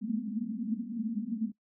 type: band-pass noise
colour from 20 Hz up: white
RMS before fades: -34 dBFS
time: 0.01-1.52 s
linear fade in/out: 20 ms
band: 210 to 240 Hz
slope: 96 dB/octave
effects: noise-tail reverb RT60 0.1 s tail -19 dB re dry